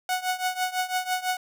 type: tone with tremolo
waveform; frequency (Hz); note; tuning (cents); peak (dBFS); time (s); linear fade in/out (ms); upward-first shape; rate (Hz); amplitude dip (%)
sawtooth; 737; F#5; -7; -18; 0.09-1.37; 2; triangle; 6; 90
effects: none